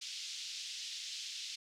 pink band-pass noise, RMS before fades -44 dBFS, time 0.01-1.56 s, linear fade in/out 10 ms, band 3100 to 6100 Hz, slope 24 dB/octave, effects none

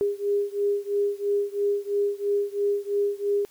sine beating tone pair, 404.8 / 407.8 Hz, G#4 / G#4, -44 / -32 cents, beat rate 3 Hz, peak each -25 / -26 dBFS, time 0.01-3.45 s, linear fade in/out 0 ms, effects white hiss -57 dBFS RMS until 3.5 s

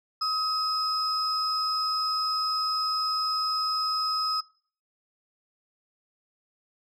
sine tone pair together, 1272 / 5088 Hz, D#6 / D#8, +38 / +38 cents, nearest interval 2 octaves, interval 2400 cents, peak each -26 / -26 dBFS, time 0.21-4.41 s, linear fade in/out 10 ms, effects noise-tail reverb RT60 0.5 s tail -23 dB re dry + tanh soft clip ceiling -19 dBFS

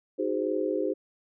sine chord, Ab dominant seventh, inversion second, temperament just, 311.5 / 373.8 / 415.3 / 519.1 Hz, Eb4 / Gb4 / Ab4 / C5, +2 / +18 / 0 / -14 cents, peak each -31 dBFS, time 0.18-0.94 s, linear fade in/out 20 ms, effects none

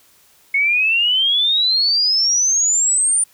sine exponential sweep, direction up, 2185 to 9320 Hz, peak -13 dBFS, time 0.54-3.24 s, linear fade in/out 5 ms, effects white hiss -53 dBFS RMS until 3.33 s

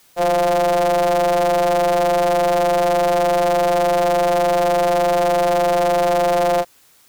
square ring-modulated tone, 85.9 Hz, F2, 28 cents flat, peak -12 dBFS, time 0.16-6.65 s, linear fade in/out 50 ms, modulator 613 Hz, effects white hiss -53 dBFS RMS until 7.08 s

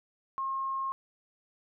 sine tone, 1074 Hz, C6, 45 cents sharp, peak -30 dBFS, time 0.38-0.92 s, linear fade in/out 0 ms, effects none

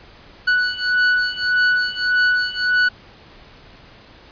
45% pulse beating tone pair, 1480 / 1481.7 Hz, F#6 / F#6, 0 / +2 cents, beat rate 1.7 Hz, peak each -19 / -18 dBFS, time 0.47-2.89 s, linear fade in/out 10 ms, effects pink hiss -45 dBFS RMS until 4.31 s + resampled to 11025 Hz

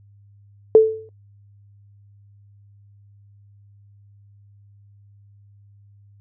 sine tone with exponential decay, 440 Hz, A4, in tune, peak -3 dBFS, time 0.75-1.09 s, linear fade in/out 1 ms, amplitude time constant 72 ms, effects noise-tail reverb RT60 0.1 s tail -21 dB re dry + added 101 Hz sine -48 dBFS peak until 6.2 s

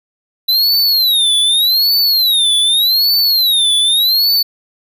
square tone with vibrato, 3951 Hz, B7, in tune, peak -10 dBFS, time 0.48-4.43 s, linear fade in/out 10 ms, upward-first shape sine, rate 0.84 Hz, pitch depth 230 cents each way, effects none

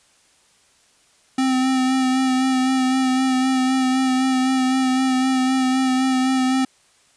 square tone with vibrato, 260 Hz, C4, 11 cents flat, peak -17 dBFS, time 1.38-6.65 s, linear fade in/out 5 ms, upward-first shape sine, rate 3.9 Hz, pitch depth 22 cents each way, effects white hiss -57 dBFS RMS until 7.16 s + resampled to 22050 Hz

